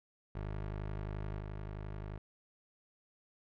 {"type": "tone with level steps", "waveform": "20% pulse", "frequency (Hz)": 51.5, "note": "G#1", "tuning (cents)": -14, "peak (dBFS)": [-33, -36], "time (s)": [0.35, 2.18], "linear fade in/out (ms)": 5, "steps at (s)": 1.39, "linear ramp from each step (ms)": 20, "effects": ["low-pass 2000 Hz 12 dB/octave"]}